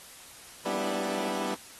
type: chord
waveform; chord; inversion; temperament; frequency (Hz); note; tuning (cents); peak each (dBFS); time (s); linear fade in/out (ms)
15% pulse; E minor seventh; first; equal; 196 / 246.9 / 293.7 / 329.6; G3 / B3 / D4 / E4; 0 / 0 / 0 / 0; -29 / -30 / -31 / -31; 0.65-1.55; 10
effects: white hiss -49 dBFS RMS until 1.79 s + AAC 32 kbps